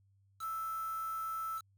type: tone with quantisation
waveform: sine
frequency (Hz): 1318.5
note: E6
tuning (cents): 0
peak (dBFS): -36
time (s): 0.39-1.62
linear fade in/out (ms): 50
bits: 8
effects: added 98 Hz sine -66 dBFS peak until 1.77 s